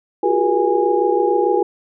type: tone cluster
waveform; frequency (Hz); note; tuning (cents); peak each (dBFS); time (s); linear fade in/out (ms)
sine; 348.5 / 375.1 / 413.1 / 480 / 824; F4 / F#4 / G#4 / B4 / G#5; -4 / +24 / -9 / -49 / -14; -20; 0.23-1.63; 5
effects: none